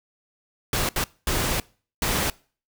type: noise bursts at uneven times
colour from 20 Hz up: pink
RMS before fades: -24 dBFS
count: 4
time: 0.73-0.89 / 0.96-1.04 / 1.27-1.6 / 2.02-2.3 s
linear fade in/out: 2 ms
effects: noise-tail reverb RT60 0.4 s tail -23 dB re dry